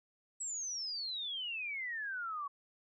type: exponential sweep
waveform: sine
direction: down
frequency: 7902 to 1108.7 Hz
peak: -37 dBFS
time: 0.4-2.48 s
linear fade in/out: 10 ms
effects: none